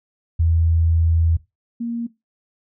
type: tone pair in turn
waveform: sine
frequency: 82.41 / 234.1 Hz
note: E2 / A#3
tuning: 0 / +8 cents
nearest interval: octave + tritone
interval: 1808 cents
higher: second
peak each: -14 / -22 dBFS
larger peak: first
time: 0.39-1.37 / 1.8-2.07 s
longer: first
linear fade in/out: 10 ms
effects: noise-tail reverb RT60 0.2 s tail -17 dB re dry